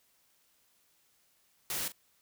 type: noise with echo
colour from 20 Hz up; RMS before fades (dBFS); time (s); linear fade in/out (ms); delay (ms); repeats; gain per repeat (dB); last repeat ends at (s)
white; -35; 1.7-1.88; 2; 41; 1; -13; 1.921
effects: white hiss -70 dBFS RMS until 2.21 s